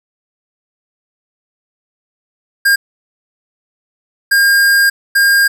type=tone bursts at uneven times; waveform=square; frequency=1612 Hz; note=G6; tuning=48 cents sharp; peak=-8 dBFS; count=3; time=2.65-2.76 / 4.31-4.9 / 5.15-5.48 s; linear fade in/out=10 ms; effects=none